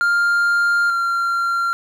triangle tone pair in turn, 1400 / 1379.1 Hz, F6 / F6, +4 / -22 cents, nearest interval unison, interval 26 cents, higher first, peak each -12 / -15 dBFS, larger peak first, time 0.01-0.9 / 0.9-1.73 s, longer first, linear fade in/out 0 ms, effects none

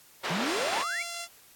pink band-pass noise, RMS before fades -32 dBFS, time 0.23-0.84 s, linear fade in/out 20 ms, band 520 to 3900 Hz, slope 12 dB/octave
sine exponential sweep, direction up, 155.56 to 2373 Hz, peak -30 dBFS, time 0.3-1.03 s, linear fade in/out 10 ms
5% pulse tone, 686 Hz, F5, 31 cents flat, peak -24 dBFS, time 0.44-1.28 s, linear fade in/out 50 ms
effects white hiss -56 dBFS RMS until 1.55 s + AAC 64 kbps

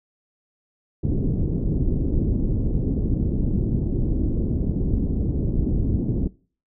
pink low-pass noise, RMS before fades -22 dBFS, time 1.03-6.28 s, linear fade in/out 5 ms, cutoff 340 Hz, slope 24 dB/octave, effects noise-tail reverb RT60 0.4 s tail -21 dB re dry

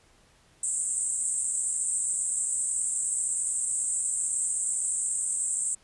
pink band-pass noise, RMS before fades -29 dBFS, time 0.63-5.75 s, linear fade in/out 5 ms, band 7700 to 8800 Hz, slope 96 dB/octave, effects pink hiss -61 dBFS RMS until 5.83 s + resampled to 24000 Hz

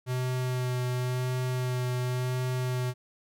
square tone with vibrato, 126.2 Hz, B2, 38 cents sharp, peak -28 dBFS, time 0.06-2.94 s, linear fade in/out 50 ms, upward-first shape sine, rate 0.93 Hz, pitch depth 15 cents each way, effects none

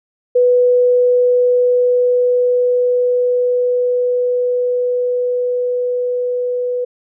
sine tone with level ramp, 493.9 Hz, B4, in tune, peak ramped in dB -8 to -16 dBFS, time 0.35-6.85 s, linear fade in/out 10 ms, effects none

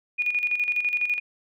sine tone with tremolo, 2451 Hz, D#7, 27 cents flat, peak -20 dBFS, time 0.18-1.2 s, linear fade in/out 20 ms, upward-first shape square, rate 12 Hz, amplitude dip 60%, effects none

